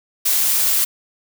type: noise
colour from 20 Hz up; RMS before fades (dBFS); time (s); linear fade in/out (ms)
blue; -17; 0.25-0.85; 10
effects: none